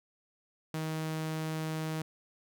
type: tone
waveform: sawtooth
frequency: 158 Hz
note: D#3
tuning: 27 cents sharp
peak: -29 dBFS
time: 0.74-2.02 s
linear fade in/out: 2 ms
effects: none